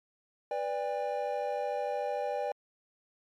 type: chord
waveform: triangle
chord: G major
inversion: first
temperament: equal with one note detuned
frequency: 493.9 / 587.3 / 804.6 Hz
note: B4 / D5 / G5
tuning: 0 / 0 / +45 cents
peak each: -34 / -32 / -33 dBFS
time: 0.51-2.52 s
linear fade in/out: 2 ms
effects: MP3 64 kbps